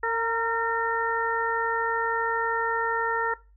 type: harmonic tone with a mistuned harmonic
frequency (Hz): 456.3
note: A#4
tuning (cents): -37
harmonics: 1 / 2 / 3 / 4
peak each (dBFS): -29 / -29 / -29 / -29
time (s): 0.03-3.34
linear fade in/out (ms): 5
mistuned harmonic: 2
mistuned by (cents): +24
effects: noise-tail reverb RT60 0.3 s tail -20 dB re dry + added 50 Hz sine -53 dBFS peak until 3.56 s